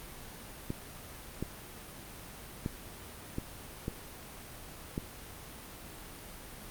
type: clicks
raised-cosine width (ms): 3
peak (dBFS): -20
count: 6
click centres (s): 0.704 / 1.426 / 2.661 / 3.384 / 3.881 / 4.979
effects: pink hiss -47 dBFS RMS until 6.7 s + Opus 32 kbps